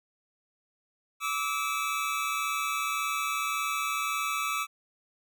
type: tone pair together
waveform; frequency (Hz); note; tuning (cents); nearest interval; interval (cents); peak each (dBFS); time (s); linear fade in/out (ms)
25% pulse; 1158.2 / 1300; D6 / E6; -24 / -24; major second; 200; -28 / -27; 1.2-4.67; 50
effects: none